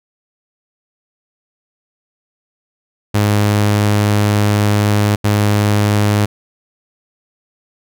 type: tone bursts at uneven times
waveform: sawtooth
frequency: 103.83 Hz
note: G#2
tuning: in tune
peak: -7 dBFS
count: 2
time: 3.14-5.16 / 5.24-6.26 s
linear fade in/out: 10 ms
effects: none